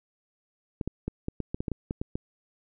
clicks, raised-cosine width 3 ms, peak -17 dBFS, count 12, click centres 0.812 / 0.876 / 1.08 / 1.284 / 1.403 / 1.545 / 1.605 / 1.682 / 1.717 / 1.909 / 2.015 / 2.155 s, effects none

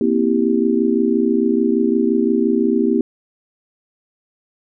sine chord, C dominant seventh, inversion third, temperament just, 235.5 / 261.6 / 327 / 392.4 Hz, Bb3 / C4 / E4 / G4, +18 / 0 / -14 / +2 cents, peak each -18 / -20 / -19 / -19 dBFS, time 0.01-3.01 s, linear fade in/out 2 ms, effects none

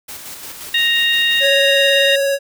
white noise with tremolo, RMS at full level -31 dBFS, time 0.08-1.48 s, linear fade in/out 10 ms, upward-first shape square, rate 5.7 Hz, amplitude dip 35%
harmonic tone, 932.3 Hz, A#5, in tune, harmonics 2 / 3 / 4, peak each -17 / -17 / -17 dBFS, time 0.74-2.16 s, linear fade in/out 5 ms
square tone with vibrato, 554.4 Hz, C#5, in tune, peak -15 dBFS, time 1.4-2.39 s, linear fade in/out 50 ms, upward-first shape sine, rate 18 Hz, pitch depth 13 cents each way
effects none

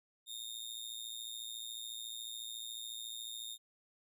sawtooth tone with amplitude modulation, 3666 Hz, A#7, 30 cents flat, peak -36 dBFS, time 0.26-3.58 s, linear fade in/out 50 ms, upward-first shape sine, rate 114 Hz, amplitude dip 80%, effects none

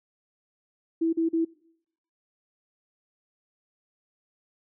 sine tone bursts, 328.3 Hz, E4, 7 cents flat, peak -21 dBFS, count 3, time 1.01-1.45 s, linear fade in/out 10 ms, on 120 ms, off 40 ms, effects noise-tail reverb RT60 0.7 s tail -22 dB re dry

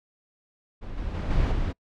brown noise with level steps, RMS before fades -36 / -31 / -27 / -22 / -26 dBFS, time 0.81-1.73 s, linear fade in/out 20 ms, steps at 0.97 / 1.14 / 1.3 / 1.51 s, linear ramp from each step 10 ms, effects noise-tail reverb RT60 0.1 s tail -26 dB re dry + low-pass 4000 Hz 12 dB/octave

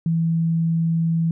sine tone, 164.81 Hz, E3, in tune, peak -17 dBFS, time 0.06-1.31 s, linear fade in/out 2 ms, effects none

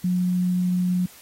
sine tone, 180.5 Hz, F#3, 43 cents flat, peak -19 dBFS, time 0.04-1.06 s, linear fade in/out 5 ms, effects white hiss -48 dBFS RMS until 1.21 s + AAC 48 kbps

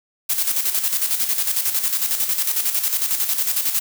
blue noise with tremolo, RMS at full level -19 dBFS, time 0.29-3.8 s, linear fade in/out 10 ms, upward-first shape square, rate 11 Hz, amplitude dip 55%, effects none

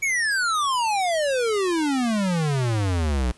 square exponential sweep, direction down, 2287 to 58.27 Hz, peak -21 dBFS, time 0.02-3.32 s, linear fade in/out 10 ms, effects pink hiss -53 dBFS RMS until 3.37 s + resampled to 24000 Hz

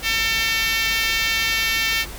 5% pulse tone with high-pass filter, 449.5 Hz, A4, 37 cents sharp, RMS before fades -21 dBFS, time 0.02-2.06 s, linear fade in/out 50 ms, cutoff 2000 Hz, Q 2.2, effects added 50 Hz sine -36 dBFS peak until 2.18 s + pink hiss -36 dBFS RMS until 2.18 s

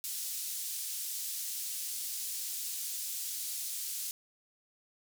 white band-pass noise, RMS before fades -38 dBFS, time 0.04-4.11 s, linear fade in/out 0 ms, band 4800 to 15000 Hz, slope 12 dB/octave, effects none

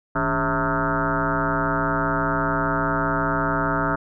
sine tone with frequency modulation, 783 Hz, G5, 2 cents flat, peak -19 dBFS, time 0.15-3.96 s, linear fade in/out 10 ms, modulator 125 Hz, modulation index 5.7, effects none

